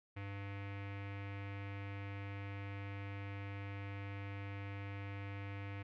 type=tone with low-pass filter; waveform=square; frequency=99.6 Hz; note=G2; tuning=28 cents sharp; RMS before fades=-45 dBFS; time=0.16-5.83 s; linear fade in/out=10 ms; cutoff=2300 Hz; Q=3.5; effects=none

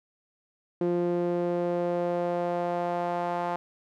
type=tone with band-pass filter sweep; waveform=sawtooth; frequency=174.61 Hz; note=F3; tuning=in tune; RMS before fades=-28 dBFS; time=0.81-3.56 s; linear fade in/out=0 ms; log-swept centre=370 to 830 Hz; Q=2.4; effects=none

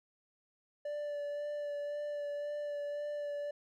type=tone with vibrato; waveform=triangle; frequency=584 Hz; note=D5; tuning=10 cents flat; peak=-34 dBFS; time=0.85-3.51 s; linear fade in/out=5 ms; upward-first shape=sine; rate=1.9 Hz; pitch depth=16 cents each way; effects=none

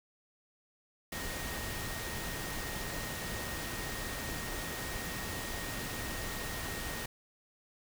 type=tone in noise; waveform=sine; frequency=1864.7 Hz; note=A#6; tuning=in tune; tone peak=-45 dBFS; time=1.12-7.06 s; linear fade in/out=5 ms; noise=pink; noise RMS=-39 dBFS; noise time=1.12-7.06 s; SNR=-9 dB; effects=none

